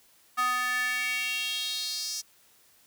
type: tone with high-pass filter sweep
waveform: square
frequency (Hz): 249.6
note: B3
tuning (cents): +19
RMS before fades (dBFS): -30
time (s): 0.37-2.22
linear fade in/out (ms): 20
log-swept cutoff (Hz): 1200 to 5700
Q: 4.2
effects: white hiss -61 dBFS RMS until 2.86 s